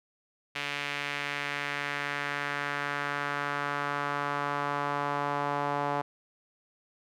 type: tone with band-pass filter sweep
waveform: sawtooth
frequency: 143.8 Hz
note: D3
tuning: 36 cents flat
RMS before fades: -32 dBFS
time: 0.55-6.02 s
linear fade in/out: 10 ms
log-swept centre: 2500 to 870 Hz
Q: 1.9
effects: none